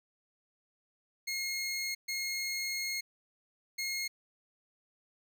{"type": "tone bursts at uneven times", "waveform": "20% pulse", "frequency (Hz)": 2152, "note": "C7", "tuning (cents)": 48, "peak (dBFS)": -28, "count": 3, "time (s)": [[1.27, 1.95], [2.08, 3.01], [3.78, 4.08]], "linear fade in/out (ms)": 10, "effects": []}